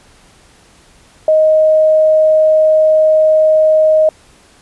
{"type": "tone", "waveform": "sine", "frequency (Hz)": 625, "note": "D#5", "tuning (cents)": 8, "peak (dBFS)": -6, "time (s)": [1.28, 4.09], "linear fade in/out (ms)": 2, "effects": ["pink hiss -46 dBFS RMS until 4.61 s", "resampled to 24000 Hz"]}